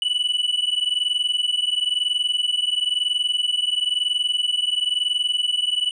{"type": "tone pair together", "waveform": "triangle", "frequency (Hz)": [2951, 2972], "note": ["F#7", "F#7"], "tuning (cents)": [-5, 7], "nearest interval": "unison", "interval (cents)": 12, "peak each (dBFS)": -21, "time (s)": [0.02, 5.91], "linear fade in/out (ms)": 2, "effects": ["resampled to 22050 Hz"]}